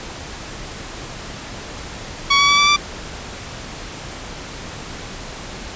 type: tone with pitch steps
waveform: 15% pulse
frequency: 1122 / 1134.4 / 1146.9 / 1159.6 / 1172.4 Hz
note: C#6 / C#6 / D6 / D6 / D6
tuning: +21 / +40 / -41 / -22 / -3 cents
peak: -5 dBFS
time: 2.3-2.765 s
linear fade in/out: 10 ms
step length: 93 ms
effects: pink hiss -32 dBFS RMS until 5.75 s + resampled to 16000 Hz